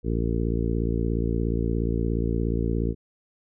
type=harmonic tone; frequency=57 Hz; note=A#1; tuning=38 cents flat; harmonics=1 / 2 / 3 / 4 / 5 / 6 / 7 / 8; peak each=-26 / -29 / -31 / -32 / -33 / -34 / -34 / -35 dBFS; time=0.03-2.95 s; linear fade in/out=50 ms; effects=none